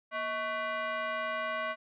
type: tone with frequency modulation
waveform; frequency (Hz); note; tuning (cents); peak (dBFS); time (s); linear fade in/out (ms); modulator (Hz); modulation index
sine; 239.3; A#3; +46; -31; 0.11-1.76; 50; 876; 2.2
effects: none